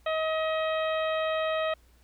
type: harmonic tone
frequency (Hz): 634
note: D#5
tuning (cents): +32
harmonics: 1 / 2 / 3 / 4 / 5 / 6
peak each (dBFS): -27 / -33 / -37 / -39 / -41 / -43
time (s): 0.06-1.74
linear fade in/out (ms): 5
effects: added 60 Hz sine -58 dBFS peak until 2.03 s + pink hiss -65 dBFS RMS until 2.03 s